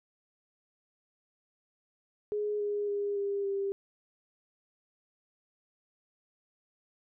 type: tone with pitch steps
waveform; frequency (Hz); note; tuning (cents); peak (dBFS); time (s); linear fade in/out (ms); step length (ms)
sine; 417.8 / 412 / 406.4 / 400.8 / 395.3; G#4 / G#4 / G#4 / G4 / G4; +10 / -14 / -38 / +38 / +15; -29; 2.32-3.72; 0; 280
effects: none